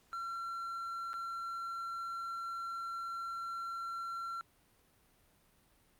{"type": "tone with dropouts", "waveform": "triangle", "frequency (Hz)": 1361, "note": "F6", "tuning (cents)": -45, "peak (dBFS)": -36, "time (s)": [0.13, 4.41], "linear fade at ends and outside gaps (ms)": 0, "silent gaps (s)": [1.132, 1.14], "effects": ["pink hiss -69 dBFS RMS until 5.99 s", "Opus 48 kbps"]}